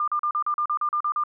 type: tone bursts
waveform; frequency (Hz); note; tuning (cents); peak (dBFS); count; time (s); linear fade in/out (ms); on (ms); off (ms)
sine; 1200; D6; +37; -21; 11; 0-1.237; 2; 77; 39
effects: none